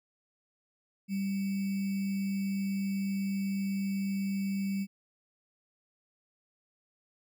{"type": "tone with sample-and-hold", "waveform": "sine", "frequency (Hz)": 196, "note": "G3", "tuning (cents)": 0, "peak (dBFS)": -29, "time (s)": [1.08, 4.87], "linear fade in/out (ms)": 50, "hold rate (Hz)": 2450, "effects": []}